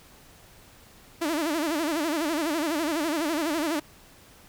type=tone with vibrato; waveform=sawtooth; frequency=313.1 Hz; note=D#4; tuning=11 cents sharp; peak=-21 dBFS; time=1.21-3.8 s; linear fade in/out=10 ms; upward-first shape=sine; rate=12 Hz; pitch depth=150 cents each way; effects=pink hiss -53 dBFS RMS until 4.48 s